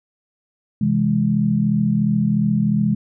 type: chord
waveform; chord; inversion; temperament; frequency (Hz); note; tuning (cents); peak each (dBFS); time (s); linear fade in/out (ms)
sine; C augmented; none; equal; 130.81 / 164.81 / 207.7; C3 / E3 / G#3; 0 / 0 / 0; -22 / -21 / -17; 0.81-2.95; 5
effects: none